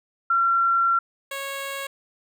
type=tone pair in turn; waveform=sine / 10% pulse; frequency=1365 / 550.5 Hz; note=F6 / C#5; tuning=-40 / -12 cents; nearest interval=octave + major third; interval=1572 cents; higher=first; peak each=-17 / -21 dBFS; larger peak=first; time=0.3-0.99 / 1.31-1.87 s; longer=first; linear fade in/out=5 ms; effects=none